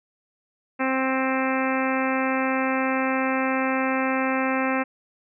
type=harmonic tone; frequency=263.1 Hz; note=C4; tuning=10 cents sharp; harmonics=1 / 2 / 3 / 4 / 5 / 6 / 7 / 8 / 9 / 10; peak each=-25 / -28 / -30 / -31 / -32 / -33 / -33 / -34 / -35 / -35 dBFS; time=0.79-4.84 s; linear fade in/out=20 ms; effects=none